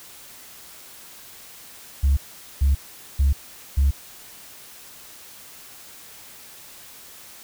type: tone bursts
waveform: sine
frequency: 69.3 Hz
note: C#2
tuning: in tune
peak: -13 dBFS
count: 4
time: 2.03-3.91 s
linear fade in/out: 10 ms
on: 140 ms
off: 440 ms
effects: tanh soft clip ceiling -12 dBFS + white hiss -44 dBFS RMS until 7.43 s